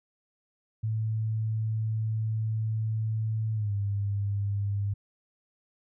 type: tone with pitch glide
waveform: sine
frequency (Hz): 110 to 100.87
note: A2 to G2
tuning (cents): 0 to +50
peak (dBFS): -26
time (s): 0.83-4.94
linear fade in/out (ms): 10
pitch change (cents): -150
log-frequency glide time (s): 3.54-3.73
effects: none